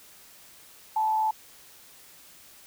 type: tone with frequency modulation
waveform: sine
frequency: 871 Hz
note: A5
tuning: 18 cents flat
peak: -22 dBFS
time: 0.96-1.31 s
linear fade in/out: 5 ms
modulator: 84.2 Hz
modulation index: 0.32
effects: white hiss -52 dBFS RMS until 2.66 s